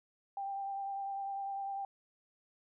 sine tone with vibrato, 789 Hz, G5, 11 cents sharp, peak -36 dBFS, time 0.37-1.85 s, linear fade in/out 2 ms, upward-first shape triangle, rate 10 Hz, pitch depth 21 cents each way, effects none

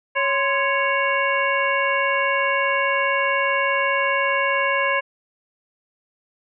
harmonic tone with a mistuned harmonic, 554.4 Hz, C#5, in tune, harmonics 1 / 2 / 3 / 4 / 5, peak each -24 / -23 / -24 / -24 / -28 dBFS, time 0.15-5.01 s, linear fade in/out 20 ms, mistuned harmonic 2, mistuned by -110 cents, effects none

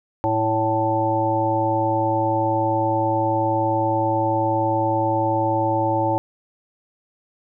harmonic tone with a mistuned harmonic, 110 Hz, A2, in tune, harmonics 1 / 3 / 5 / 7 / 8, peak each -26 / -24 / -24 / -26 / -22 dBFS, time 0.24-6.18 s, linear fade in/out 0 ms, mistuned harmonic 5, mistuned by +28 cents, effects none

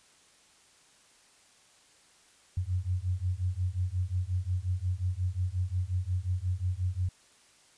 sine beating tone pair, 88.5 / 94.1 Hz, F2 / F#2, +23 / +30 cents, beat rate 5.6 Hz, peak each -31 dBFS, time 2.57-7.09 s, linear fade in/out 5 ms, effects white hiss -61 dBFS RMS until 7.77 s + resampled to 22050 Hz

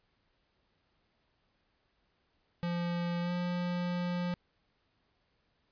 square tone with pitch glide, 173.2 to 176.74 Hz, F3 to F3, -14 to +21 cents, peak -32 dBFS, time 2.63-4.34 s, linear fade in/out 0 ms, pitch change +35 cents, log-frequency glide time 3.21-3.32 s, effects pink hiss -75 dBFS RMS until 5.71 s + resampled to 11025 Hz

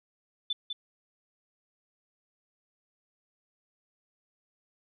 sine tone with echo, 3520 Hz, A7, in tune, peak -27 dBFS, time 0.5-0.53 s, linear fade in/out 5 ms, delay 200 ms, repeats 1, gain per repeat -5 dB, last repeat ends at 0.73 s, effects none

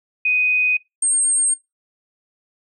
sine tone pair in turn, 2497 / 8546 Hz, D#7 / C9, +6 / +36 cents, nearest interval octave + major sixth, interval 2130 cents, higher second, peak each -15 dBFS, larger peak neither, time 0.25-0.77 / 1.02-1.54 s, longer neither, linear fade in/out 5 ms, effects noise-tail reverb RT60 0.2 s tail -23 dB re dry

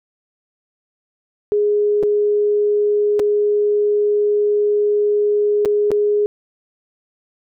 sine tone with dropouts, 415.3 Hz, G#4, in tune, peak -13 dBFS, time 1.52-6.26 s, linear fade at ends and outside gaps 0 ms, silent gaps 2.028-2.034 / 3.194-3.198 / 5.65-5.657 / 5.906-5.916 s, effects none

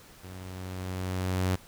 sawtooth tone with level ramp, 92.5 Hz, F#2, in tune, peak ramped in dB -38 to -20 dBFS, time 0.23-1.56 s, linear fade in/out 10 ms, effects pink hiss -53 dBFS RMS until 1.67 s

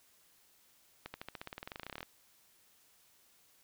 accelerating click train, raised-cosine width 0.3 ms, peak -26 dBFS, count 22, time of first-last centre 1.06-2.03 s, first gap 80 ms, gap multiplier 0.94, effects white hiss -67 dBFS RMS until 3.63 s

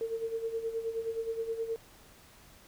sine tone with tremolo, 453.6 Hz, A#4, 47 cents flat, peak -29 dBFS, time 0.01-1.76 s, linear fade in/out 0 ms, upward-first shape sine, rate 9.5 Hz, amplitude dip 70%, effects pink hiss -57 dBFS RMS until 2.67 s

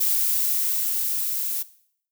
violet noise with level ramp, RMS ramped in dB -21 to -27 dBFS, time 0-1.63 s, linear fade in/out 10 ms, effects noise-tail reverb RT60 0.6 s tail -17 dB re dry

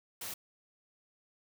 white noise, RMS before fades -41 dBFS, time 0.21-0.34 s, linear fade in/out 5 ms, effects none

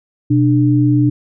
sine tone pair together, 125 / 297.3 Hz, B2 / D4, +21 / +21 cents, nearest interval octave + minor third, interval 1500 cents, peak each -12 dBFS, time 0.3-1.1 s, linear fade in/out 10 ms, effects none

